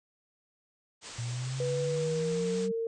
white low-pass noise, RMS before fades -45 dBFS, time 1.01-2.69 s, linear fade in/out 50 ms, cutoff 8500 Hz, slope 96 dB/octave
sine exponential sweep, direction up, 116.54 to 193.6 Hz, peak -32 dBFS, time 1.18-2.72 s, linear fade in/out 10 ms
sine tone with pitch glide, 491.8 to 456.2 Hz, B4 to A#4, -7 to -37 cents, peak -29 dBFS, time 1.6-2.87 s, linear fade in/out 2 ms, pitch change -130 cents, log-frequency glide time 1.83-2.52 s
effects none

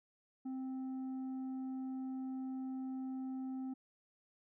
sine tone with tanh clipping, 261.6 Hz, C4, in tune, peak -40 dBFS, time 0.45-3.74 s, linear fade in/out 10 ms, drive 5 dB, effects none

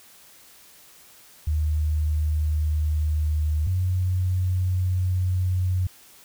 sine tone pair in turn, 76.7 / 91.65 Hz, D#2 / F#2, -24 / -16 cents, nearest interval minor third, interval 308 cents, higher second, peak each -20 dBFS, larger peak neither, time 1.47-3.67 / 3.67-5.87 s, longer neither, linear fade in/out 5 ms, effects white hiss -51 dBFS RMS until 6.24 s

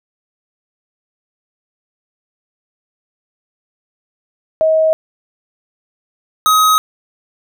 sine / square tone pair in turn, 635 / 1264.9 Hz, D#5 / D#6, +35 / +28 cents, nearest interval octave, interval 1193 cents, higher second, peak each -9 dBFS, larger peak neither, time 4.61-4.93 / 6.46-6.78 s, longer neither, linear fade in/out 0 ms, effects none

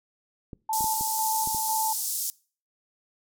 clicks, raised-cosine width 3 ms, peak -26 dBFS, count 6, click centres 0.532 / 0.808 / 0.843 / 1.01 / 1.474 / 1.547 s
sine tone with tremolo, 880 Hz, A5, in tune, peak -25 dBFS, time 0.69-1.93 s, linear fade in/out 5 ms, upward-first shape square, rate 2 Hz, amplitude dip 35%
white band-pass noise, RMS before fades -30 dBFS, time 0.73-2.3 s, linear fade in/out 0 ms, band 5300 to 15000 Hz, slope 24 dB/octave
effects noise-tail reverb RT60 0.4 s tail -23 dB re dry

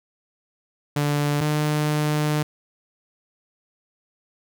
sawtooth tone pair in turn, 146.1 / 150.64 Hz, D3 / D3, -9 / +44 cents, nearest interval minor second, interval 53 cents, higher second, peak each -16 dBFS, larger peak neither, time 0.96-1.41 / 1.41-2.43 s, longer second, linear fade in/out 5 ms, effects none

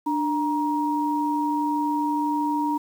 sine tone pair together, 296.4 / 943.2 Hz, D4 / A#5, +16 / +20 cents, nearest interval octave + minor sixth, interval 2004 cents, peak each -24 dBFS, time 0.06-2.78 s, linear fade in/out 10 ms, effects 8-bit

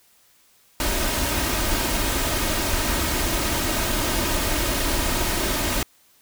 pink noise with comb filter, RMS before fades -23 dBFS, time 0.8-5.83 s, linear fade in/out 2 ms, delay 3.2 ms, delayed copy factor +0.5, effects white hiss -58 dBFS RMS until 6.21 s

